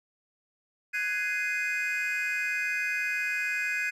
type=chord; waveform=triangle; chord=Ab dominant seventh; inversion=third; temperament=just; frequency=1495.1 / 1661.2 / 2077 / 2492 Hz; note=Gb6 / Ab6 / C7 / Eb7; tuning=+18 / 0 / -13 / +2 cents; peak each=-33 / -30 / -32 / -29 dBFS; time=0.93-3.91 s; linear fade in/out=20 ms; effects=tanh soft clip ceiling -19 dBFS